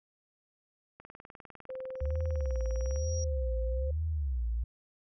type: click train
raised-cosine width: 0.5 ms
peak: -34 dBFS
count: 40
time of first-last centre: 1-2.96 s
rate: 19.9 Hz
type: tone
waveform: sine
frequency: 520 Hz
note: C5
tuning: 11 cents flat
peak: -37 dBFS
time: 1.69-3.91 s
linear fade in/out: 5 ms
type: tone with exponential growth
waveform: sine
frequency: 5690 Hz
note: F8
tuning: 31 cents sharp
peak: -38 dBFS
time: 1.95-3.24 s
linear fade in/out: 1 ms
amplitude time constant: 280 ms
type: tone with vibrato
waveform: sine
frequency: 67.5 Hz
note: C#2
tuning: 45 cents flat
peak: -29 dBFS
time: 2.01-4.64 s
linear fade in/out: 5 ms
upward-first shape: sine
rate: 1.1 Hz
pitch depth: 300 cents each way
effects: none